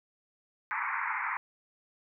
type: band-pass noise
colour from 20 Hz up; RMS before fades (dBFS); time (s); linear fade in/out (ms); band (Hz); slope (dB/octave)
pink; -33; 0.71-1.37; 0; 860 to 2300; 96
effects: none